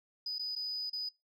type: tone with dropouts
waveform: sine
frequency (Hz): 4978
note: D#8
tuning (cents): 0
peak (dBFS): -33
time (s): 0.26-1.09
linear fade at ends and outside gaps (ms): 5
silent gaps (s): 0.384-0.393 / 0.553-0.561 / 0.898-0.93
effects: noise-tail reverb RT60 0.2 s tail -24 dB re dry + tanh soft clip ceiling -31 dBFS